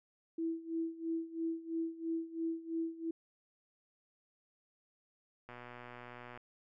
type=tone with tremolo; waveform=sine; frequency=328.5 Hz; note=E4; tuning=6 cents flat; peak=-32 dBFS; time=0.38-3.11 s; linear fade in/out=5 ms; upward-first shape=sine; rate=3 Hz; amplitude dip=85%
type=click train; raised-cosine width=0.5 ms; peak=-34 dBFS; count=109; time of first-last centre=5.49-6.375 s; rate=122 Hz
effects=none